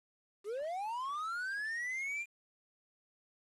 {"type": "linear sweep", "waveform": "triangle", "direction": "up", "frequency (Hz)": [383.8, 2420], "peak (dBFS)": -34, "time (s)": [0.44, 2.26], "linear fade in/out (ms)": 50, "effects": ["resampled to 24000 Hz", "10-bit"]}